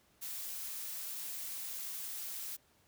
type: noise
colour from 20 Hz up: blue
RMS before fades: -42 dBFS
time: 0.21-2.57 s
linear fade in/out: 20 ms
effects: pink hiss -69 dBFS RMS until 2.87 s + high-pass 60 Hz 12 dB/octave